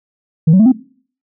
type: tone with pitch steps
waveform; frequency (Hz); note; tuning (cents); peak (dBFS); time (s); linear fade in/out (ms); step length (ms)
sine; 159.4 / 187.38 / 220.3 / 258.9; D#3 / F#3 / A3 / C4; +42 / +22 / +2 / -18; -3; 0.47-0.722; 10; 63
effects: noise-tail reverb RT60 0.5 s tail -22 dB re dry + tanh soft clip ceiling -3 dBFS